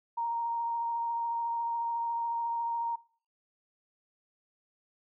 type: tone with vibrato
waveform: sine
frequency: 932.3 Hz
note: A#5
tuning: in tune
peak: -29 dBFS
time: 0.17-2.96 s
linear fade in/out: 10 ms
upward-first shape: sine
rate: 14 Hz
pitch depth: 12 cents each way
effects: noise-tail reverb RT60 0.5 s tail -22 dB re dry